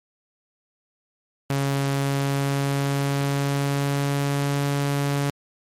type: tone with pitch glide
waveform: sawtooth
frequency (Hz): 138.59 to 141.67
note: C#3 to C#3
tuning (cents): 0 to +38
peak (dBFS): -17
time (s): 1.5-5.3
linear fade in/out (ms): 2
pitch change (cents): +38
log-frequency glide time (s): 1.88-4.63
effects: MP3 64 kbps